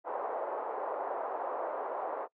pink band-pass noise, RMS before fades -36 dBFS, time 0.04-2.28 s, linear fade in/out 50 ms, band 480 to 1000 Hz, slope 24 dB/octave, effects noise-tail reverb RT60 0.1 s tail -23 dB re dry + high-pass 300 Hz 12 dB/octave

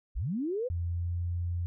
sine linear sweep, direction up, 32.94 to 523.3 Hz, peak -29 dBFS, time 0.15-0.69 s, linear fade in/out 20 ms
sine tone with pitch glide, 85.7 to 87 Hz, F2 to F2, -32 to -6 cents, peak -29 dBFS, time 0.7-1.66 s, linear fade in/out 0 ms, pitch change +26 cents, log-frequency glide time 0.81-1.16 s
effects none

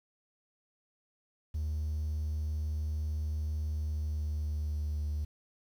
triangle tone with pitch glide, 76.5 to 74.67 Hz, D#2 to D2, -29 to +29 cents, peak -28 dBFS, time 1.54-5.25 s, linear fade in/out 10 ms, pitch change -42 cents, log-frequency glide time 3.72-5.01 s, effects tanh soft clip ceiling -26 dBFS + 10-bit

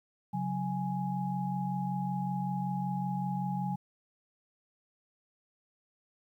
sine tone cluster, 138.8 / 184.1 / 832 Hz, C#3 / F#3 / G#5, +3 / -8 / +3 cents, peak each -36 / -33 / -36 dBFS, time 0.33-3.76 s, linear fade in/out 10 ms, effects 11-bit

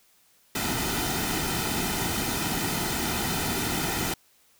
pink noise with comb filter, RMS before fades -28 dBFS, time 0.55-4.14 s, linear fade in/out 5 ms, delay 1.8 ms, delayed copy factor -0.65, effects white hiss -62 dBFS RMS until 4.59 s

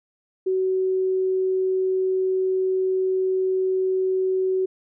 sine tone, 375.8 Hz, F#4, 27 cents sharp, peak -19 dBFS, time 0.46-4.66 s, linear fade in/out 10 ms, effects none

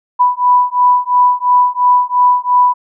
sine beating tone pair, 987.8 / 990.7 Hz, B5 / B5, 0 / +5 cents, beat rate 2.9 Hz, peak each -11 dBFS, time 0.19-2.74 s, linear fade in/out 20 ms, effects none

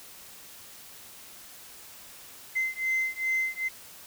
sine beating tone pair, 2067 / 2069.5 Hz, C7 / C7, -22 / -20 cents, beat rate 2.5 Hz, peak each -28 dBFS, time 2.55-3.69 s, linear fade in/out 20 ms, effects tanh soft clip ceiling -21 dBFS + white hiss -48 dBFS RMS until 4.06 s

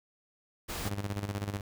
pink noise, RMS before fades -37 dBFS, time 0.68-0.9 s, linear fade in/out 20 ms
sawtooth tone with tremolo, 100.9 Hz, G#2, 49 cents flat, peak -27 dBFS, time 0.85-1.61 s, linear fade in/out 5 ms, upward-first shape square, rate 16 Hz, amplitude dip 65%
effects none

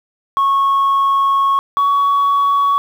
sine tone pair in turn, 1100 / 1123.8 Hz, C#6 / C#6, -14 / +23 cents, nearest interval unison, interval 37 cents, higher second, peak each -9 dBFS, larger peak neither, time 0.37-1.59 / 1.77-2.78 s, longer first, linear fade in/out 0 ms, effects tanh soft clip ceiling -9 dBFS + 7-bit

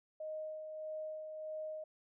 sine tone with tremolo, 622.3 Hz, D#5, in tune, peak -39 dBFS, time 0.2-1.84 s, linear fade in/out 5 ms, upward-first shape sine, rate 1.6 Hz, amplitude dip 40%, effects none

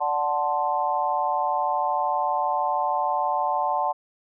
sine chord, D dominant seventh, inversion none, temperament equal, 587.3 / 740 / 880 / 1046.5 Hz, D5 / F#5 / A5 / C6, 0 / 0 / 0 / 0 cents, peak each -30 / -26 / -25 / -28 dBFS, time 0-3.93 s, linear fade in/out 20 ms, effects none

